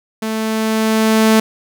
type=tone with level ramp; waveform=sawtooth; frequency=220 Hz; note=A3; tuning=in tune; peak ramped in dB=-15 to -4 dBFS; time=0.22-1.4 s; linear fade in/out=5 ms; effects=none